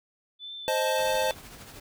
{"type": "tone with vibrato", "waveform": "sine", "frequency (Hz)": 3492, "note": "A7", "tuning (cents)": -14, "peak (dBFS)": -37, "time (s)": [0.39, 1.35], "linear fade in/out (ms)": 50, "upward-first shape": "triangle", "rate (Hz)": 1.6, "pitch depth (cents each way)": 34}
{"type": "chord", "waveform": "square", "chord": "A diminished", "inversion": "first", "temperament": "equal with one note detuned", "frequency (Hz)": [523.3, 622.3, 875.4], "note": ["C5", "Eb5", "A5"], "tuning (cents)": [0, 0, -9], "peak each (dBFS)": [-28, -30, -30], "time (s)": [0.68, 1.31], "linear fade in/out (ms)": 0}
{"type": "noise with tremolo", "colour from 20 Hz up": "pink", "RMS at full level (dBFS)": -44, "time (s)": [0.98, 1.8], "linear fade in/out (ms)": 5, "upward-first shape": "triangle", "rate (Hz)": 13, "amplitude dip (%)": 50}
{"effects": []}